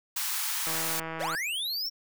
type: high-pass noise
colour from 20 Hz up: white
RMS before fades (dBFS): -31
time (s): 0.16-1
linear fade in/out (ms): 5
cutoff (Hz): 820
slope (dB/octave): 48
type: click train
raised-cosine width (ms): 0.5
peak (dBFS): -21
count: 111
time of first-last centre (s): 0.67-1.349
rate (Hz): 162
type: linear sweep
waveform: square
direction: up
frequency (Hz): 394.7 to 5588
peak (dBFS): -30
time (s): 1.19-1.9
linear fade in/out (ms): 20
effects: none